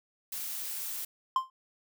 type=noise; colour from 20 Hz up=blue; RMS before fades=-37 dBFS; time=0.32-1.05 s; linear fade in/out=5 ms
type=tone with exponential decay; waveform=triangle; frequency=1046.5 Hz; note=C6; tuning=in tune; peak=-18 dBFS; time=1.36-1.5 s; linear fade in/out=2 ms; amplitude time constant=29 ms
effects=none